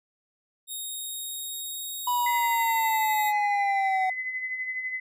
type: tone with pitch glide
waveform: 5% pulse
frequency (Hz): 3729 to 3792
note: A#7 to A#7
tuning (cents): 0 to +29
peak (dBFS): -26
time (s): 0.67-3.33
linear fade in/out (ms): 50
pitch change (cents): +29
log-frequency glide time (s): 0.87-2.96
type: linear sweep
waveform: triangle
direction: down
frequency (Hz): 986 to 747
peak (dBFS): -21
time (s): 2.07-4.1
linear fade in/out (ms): 5
type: tone with tremolo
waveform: sine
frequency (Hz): 2027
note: B6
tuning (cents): +45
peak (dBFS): -27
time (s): 2.26-5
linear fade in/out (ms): 5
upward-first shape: sine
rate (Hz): 12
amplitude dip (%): 50
effects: none